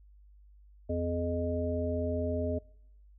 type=harmonic tone with a mistuned harmonic; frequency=85 Hz; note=F2; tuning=46 cents flat; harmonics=1 / 3 / 5 / 7; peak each=-33 / -35 / -36 / -34 dBFS; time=0.89-2.59 s; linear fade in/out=10 ms; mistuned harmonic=7; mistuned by=+60 cents; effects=noise-tail reverb RT60 0.8 s tail -26 dB re dry + added 50 Hz sine -54 dBFS peak until 3.18 s